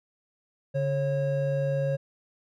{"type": "tone pair together", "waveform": "triangle", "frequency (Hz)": [142.69, 545], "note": ["D3", "C#5"], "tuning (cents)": [-50, -29], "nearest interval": "octave + major seventh", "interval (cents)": 2321, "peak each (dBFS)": -25, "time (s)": [0.74, 1.97], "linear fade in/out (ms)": 20, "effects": []}